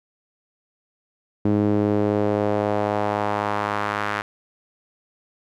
sawtooth tone with band-pass filter sweep, 103.83 Hz, G#2, in tune, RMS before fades -22 dBFS, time 1.45-4.22 s, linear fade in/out 5 ms, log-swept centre 290 to 1500 Hz, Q 1.6, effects none

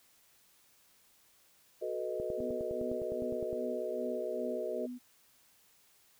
sine chord, B dominant seventh, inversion second, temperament equal with one note detuned, 370 / 436.7 / 493.9 / 622.3 Hz, F#4 / A4 / B4 / D#5, 0 / -13 / 0 / 0 cents, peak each -40 / -40 / -40 / -38 dBFS, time 1.81-4.87 s, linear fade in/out 20 ms
click train, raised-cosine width 2 ms, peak -29 dBFS, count 14, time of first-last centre 2.2-3.529 s, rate 9.78 Hz
sine tone with tremolo, 248 Hz, B3, 7 cents sharp, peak -38 dBFS, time 2.37-4.99 s, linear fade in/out 20 ms, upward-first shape sine, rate 2.5 Hz, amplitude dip 85%
effects white hiss -66 dBFS RMS until 6.19 s

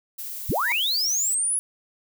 violet noise, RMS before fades -34 dBFS, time 0.18-1.35 s, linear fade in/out 10 ms
sine linear sweep, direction up, 30.87 to 10548 Hz, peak -21 dBFS, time 0.49-1.59 s, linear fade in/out 0 ms
35% pulse tone with exponential growth, 956 Hz, A#5, 43 cents sharp, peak -23 dBFS, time 0.59-0.72 s, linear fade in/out 0 ms, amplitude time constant 28 ms
effects none

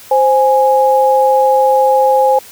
sine tone pair together, 523.3 / 830.4 Hz, C5 / G#5, 0 / 0 cents, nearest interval minor sixth, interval 800 cents, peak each -10 dBFS, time 0.11-2.39 s, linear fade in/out 5 ms, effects white hiss -37 dBFS RMS until 2.51 s

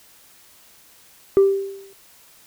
sine tone with exponential decay, 392 Hz, G4, in tune, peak -6 dBFS, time 1.37-1.93 s, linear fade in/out 0 ms, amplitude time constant 120 ms, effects tanh soft clip ceiling -8 dBFS + white hiss -51 dBFS RMS until 2.46 s

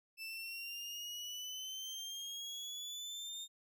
30% pulse exponential sweep, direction up, 2637 to 3662 Hz, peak -40 dBFS, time 0.17-3.48 s, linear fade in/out 50 ms, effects none

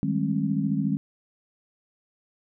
sine tone cluster, 155.7 / 194.8 / 209.2 / 268.7 Hz, D#3 / G3 / G#3 / C4, +2 / -11 / +13 / +46 cents, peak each -28 dBFS, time 0.03-0.97 s, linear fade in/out 0 ms, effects none

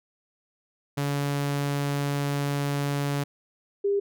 sawtooth / sine tone pair in turn, 142.4 / 401.4 Hz, C#3 / G4, +47 / +41 cents, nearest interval octave + tritone, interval 1794 cents, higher second, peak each -21 dBFS, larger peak neither, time 0.97-3.24 / 3.84-4 s, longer first, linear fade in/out 10 ms, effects none

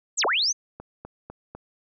sine linear two-way sweep, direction down then up, 8372 to 338.3 to 6470 Hz, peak -20 dBFS, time 0.17-0.53 s, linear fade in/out 20 ms, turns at 0.25 s
click train, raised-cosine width 1 ms, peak -24 dBFS, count 4, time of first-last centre 0.8-1.55 s, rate 4 Hz
effects none

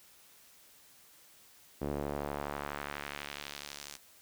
sawtooth tone with band-pass filter sweep, 72.1 Hz, D2, 31 cents flat, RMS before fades -40 dBFS, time 1.81-3.97 s, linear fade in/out 10 ms, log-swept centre 380 to 7100 Hz, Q 1, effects white hiss -60 dBFS RMS until 4.21 s

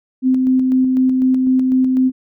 sine tone with tremolo, 258.4 Hz, C4, 21 cents flat, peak -10 dBFS, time 0.22-2.12 s, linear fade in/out 50 ms, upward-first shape square, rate 4 Hz, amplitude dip 25%, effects none

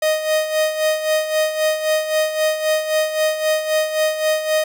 45% pulse tone with tremolo, 622.3 Hz, D#5, in tune, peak -14 dBFS, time 0.02-4.64 s, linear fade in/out 5 ms, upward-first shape sine, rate 3.8 Hz, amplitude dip 65%, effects none

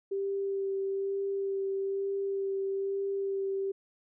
sine tone with vibrato, 392 Hz, G4, in tune, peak -29 dBFS, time 0.11-3.72 s, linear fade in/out 10 ms, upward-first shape sine, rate 1.1 Hz, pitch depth 12 cents each way, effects none

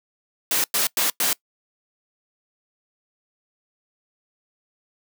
white noise bursts, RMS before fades -21 dBFS, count 4, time 0.51-1.33 s, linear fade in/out 2 ms, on 130 ms, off 100 ms, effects noise-tail reverb RT60 0.1 s tail -23 dB re dry + high-pass 200 Hz 12 dB/octave

